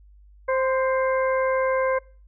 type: harmonic tone with a mistuned harmonic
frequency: 525 Hz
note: C5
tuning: 6 cents sharp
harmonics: 1 / 2 / 3 / 4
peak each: -21 / -27 / -31 / -33 dBFS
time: 0.48-1.99 s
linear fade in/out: 10 ms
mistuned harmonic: 2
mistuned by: -20 cents
effects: noise-tail reverb RT60 0.4 s tail -24 dB re dry + added 50 Hz sine -48 dBFS peak until 2.27 s